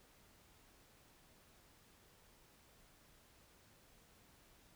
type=silence; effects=pink hiss -67 dBFS RMS until 4.75 s